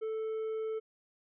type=tone; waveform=triangle; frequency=440 Hz; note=A4; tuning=in tune; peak=-31 dBFS; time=0.01-0.8 s; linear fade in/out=20 ms; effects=resampled to 8000 Hz